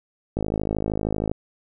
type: click train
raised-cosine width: 2 ms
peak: -11 dBFS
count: 51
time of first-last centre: 0.37-1.315 s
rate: 52.9 Hz
effects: none